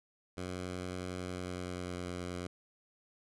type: tone with pitch glide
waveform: 10% pulse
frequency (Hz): 91 to 89.28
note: F#2 to F2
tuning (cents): -28 to +39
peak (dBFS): -30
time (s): 0.37-2.47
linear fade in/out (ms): 5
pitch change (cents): -33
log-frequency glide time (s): 1.22-2.01
effects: resampled to 24000 Hz